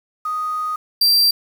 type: tone pair in turn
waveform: sine / 45% pulse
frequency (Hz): 1244.5 / 4709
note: D#6 / D8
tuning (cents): 0 / +4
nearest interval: octave + major seventh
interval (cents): 2304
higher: second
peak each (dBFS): -20 / -11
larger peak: second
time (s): 0.25-0.76 / 1.01-1.31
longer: first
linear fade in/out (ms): 5
effects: 7-bit

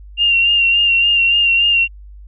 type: tone with vibrato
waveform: sine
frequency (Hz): 2779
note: F7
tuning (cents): -9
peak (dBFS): -10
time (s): 0.17-1.88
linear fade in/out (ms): 50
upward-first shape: sine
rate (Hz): 3.5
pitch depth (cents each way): 32
effects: added 50 Hz sine -34 dBFS peak until 2.27 s

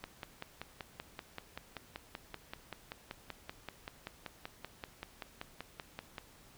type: click train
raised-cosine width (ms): 0.3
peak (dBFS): -25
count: 33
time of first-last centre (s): 0.04-6.182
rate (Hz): 5.21
effects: pink hiss -60 dBFS RMS until 6.57 s

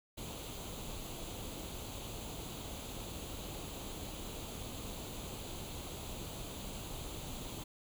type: noise with comb filter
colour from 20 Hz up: pink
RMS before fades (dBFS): -44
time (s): 0.17-7.64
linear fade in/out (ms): 10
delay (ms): 0.28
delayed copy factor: +0.65
effects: none

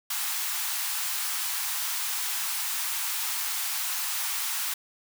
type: high-pass noise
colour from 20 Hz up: white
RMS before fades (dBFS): -30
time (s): 0.1-4.74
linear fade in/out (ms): 5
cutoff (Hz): 790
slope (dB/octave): 48
effects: none

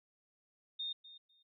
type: tone with echo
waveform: sine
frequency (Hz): 3666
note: A#7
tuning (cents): -30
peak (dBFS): -37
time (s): 0.79-0.93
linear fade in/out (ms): 10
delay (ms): 250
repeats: 2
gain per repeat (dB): -15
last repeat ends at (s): 1.43
effects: none

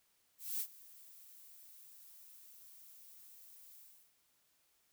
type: noise with ADSR envelope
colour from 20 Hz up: violet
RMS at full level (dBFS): -37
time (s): 0.38-4.15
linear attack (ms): 220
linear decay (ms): 68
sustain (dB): -21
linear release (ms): 350
effects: white hiss -75 dBFS RMS until 4.92 s

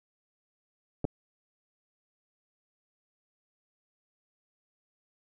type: clicks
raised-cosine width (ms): 2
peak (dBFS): -17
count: 2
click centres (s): 1.044 / 1.051
effects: none

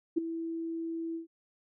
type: tone with ADSR envelope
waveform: sine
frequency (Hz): 329.6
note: E4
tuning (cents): 0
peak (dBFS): -21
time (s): 0.16-1.27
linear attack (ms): 19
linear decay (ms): 9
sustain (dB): -12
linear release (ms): 120
effects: none

